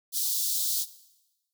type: high-pass noise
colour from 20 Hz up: white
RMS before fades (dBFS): -28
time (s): 0.12-0.86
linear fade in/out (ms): 50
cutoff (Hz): 3600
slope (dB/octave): 48
effects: noise-tail reverb RT60 1.0 s tail -17 dB re dry